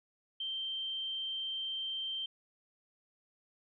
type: tone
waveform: sine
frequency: 3136 Hz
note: G7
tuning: in tune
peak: -35 dBFS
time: 0.4-2.26 s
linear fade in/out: 5 ms
effects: none